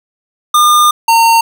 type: tone pair in turn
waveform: square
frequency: 1209 / 915.2 Hz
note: D6 / A#5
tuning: +50 / -32 cents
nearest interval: perfect fourth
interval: 482 cents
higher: first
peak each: -6 dBFS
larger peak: neither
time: 0.54-0.91 / 1.08-1.41 s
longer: first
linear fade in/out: 5 ms
effects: none